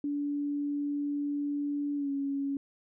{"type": "tone with pitch glide", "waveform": "sine", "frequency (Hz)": [288.5, 278.2], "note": ["D4", "C#4"], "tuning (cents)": [-31, 6], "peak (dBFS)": -29, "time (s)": [0.04, 2.57], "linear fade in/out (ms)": 2, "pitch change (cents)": -63, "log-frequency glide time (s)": [1.96, 2.1], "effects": []}